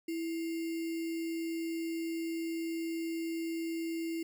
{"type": "tone with sample-and-hold", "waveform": "sine", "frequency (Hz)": 329.6, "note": "E4", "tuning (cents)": 0, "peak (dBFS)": -33, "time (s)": [0.08, 4.23], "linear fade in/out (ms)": 5, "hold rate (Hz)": 2450, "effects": []}